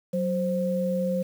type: tone pair together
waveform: sine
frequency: 185.62 / 525 Hz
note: F#3 / C5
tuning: +6 / +6 cents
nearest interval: octave + tritone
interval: 1800 cents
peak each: -26 / -26 dBFS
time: 0.13-1.23 s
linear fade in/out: 10 ms
effects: 8-bit

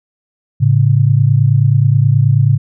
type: tone pair together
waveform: sine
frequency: 110 / 139.39 Hz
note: A2 / C#3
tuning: 0 / +10 cents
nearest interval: major third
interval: 410 cents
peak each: -10 dBFS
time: 0.6-2.58 s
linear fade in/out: 20 ms
effects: none

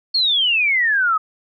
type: exponential sweep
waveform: sine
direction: down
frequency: 4400 to 1244.5 Hz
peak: -14 dBFS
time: 0.14-1.18 s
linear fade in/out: 10 ms
effects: none

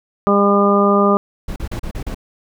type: harmonic tone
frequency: 201.5 Hz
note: G3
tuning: 48 cents sharp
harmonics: 1 / 2 / 3 / 4 / 5 / 6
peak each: -15 / -16 / -18 / -24 / -24 / -16 dBFS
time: 0.27-1.17 s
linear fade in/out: 0 ms
type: noise bursts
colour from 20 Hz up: brown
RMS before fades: -24 dBFS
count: 6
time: 1.48-2.146 s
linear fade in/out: 5 ms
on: 81 ms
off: 36 ms
effects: none

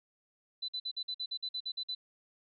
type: tone bursts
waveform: sine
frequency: 4005 Hz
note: B7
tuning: 23 cents sharp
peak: -34 dBFS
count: 12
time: 0.62-1.95 s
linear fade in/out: 10 ms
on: 65 ms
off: 50 ms
effects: none

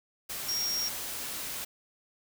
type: tone in noise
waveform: sine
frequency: 5588 Hz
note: F8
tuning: in tune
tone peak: -29 dBFS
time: 0.48-0.89 s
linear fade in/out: 10 ms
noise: white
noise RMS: -37 dBFS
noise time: 0.29-1.65 s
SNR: +5 dB
effects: none

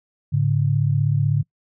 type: tone pair together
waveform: sine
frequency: 107.6 / 143.63 Hz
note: A2 / D3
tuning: -38 / -38 cents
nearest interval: perfect fourth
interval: 500 cents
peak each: -20 / -18 dBFS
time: 0.32-1.43 s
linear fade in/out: 20 ms
effects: noise-tail reverb RT60 0.1 s tail -24 dB re dry

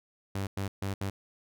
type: tone bursts at uneven times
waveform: sawtooth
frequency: 98 Hz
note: G2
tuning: in tune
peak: -27 dBFS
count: 4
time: 0.35-0.47 / 0.57-0.68 / 0.82-0.94 / 1.01-1.1 s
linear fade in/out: 5 ms
effects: none

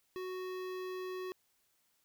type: tone with notch filter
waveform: square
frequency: 370 Hz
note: F#4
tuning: in tune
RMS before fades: -41 dBFS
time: 0.16-1.32 s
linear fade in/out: 0 ms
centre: 8400 Hz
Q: 0.72
effects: white hiss -75 dBFS RMS until 2.04 s

